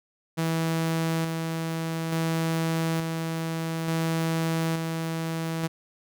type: tone with tremolo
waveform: sawtooth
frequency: 163.2 Hz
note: E3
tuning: 17 cents flat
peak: -20 dBFS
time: 0.37-5.68 s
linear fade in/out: 20 ms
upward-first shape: square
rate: 0.57 Hz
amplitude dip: 35%
effects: none